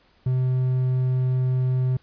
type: tone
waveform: triangle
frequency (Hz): 128.2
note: C3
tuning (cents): -35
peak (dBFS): -17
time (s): 0.26-1.97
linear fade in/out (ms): 5
effects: pink hiss -60 dBFS RMS until 2.02 s + resampled to 11025 Hz